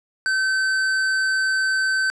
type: tone with hard clipping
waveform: triangle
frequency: 1538 Hz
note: G6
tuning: 33 cents flat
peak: -20 dBFS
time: 0.26-2.1 s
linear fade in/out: 0 ms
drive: 14 dB
effects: low-pass 10000 Hz 12 dB/octave